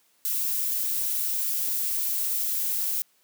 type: noise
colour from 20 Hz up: violet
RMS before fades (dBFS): -27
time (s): 0.25-3.02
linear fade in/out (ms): 0
effects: white hiss -65 dBFS RMS until 3.23 s + high-pass 150 Hz 12 dB/octave